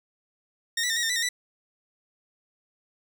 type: tone with pitch steps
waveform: 15% pulse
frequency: 1844 / 1962 / 1816 / 1902 / 1816 / 1974 / 1842 / 1973 Hz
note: A#6 / B6 / A#6 / A#6 / A#6 / B6 / A#6 / B6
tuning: -19 / -12 / -46 / +34 / -46 / -1 / -21 / -2 cents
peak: -18 dBFS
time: 0.77-1.29 s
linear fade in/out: 5 ms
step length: 65 ms
effects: none